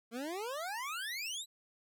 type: exponential sweep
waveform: 25% pulse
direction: up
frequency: 221.1 to 4043 Hz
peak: -34 dBFS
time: 0.11-1.46 s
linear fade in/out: 50 ms
effects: none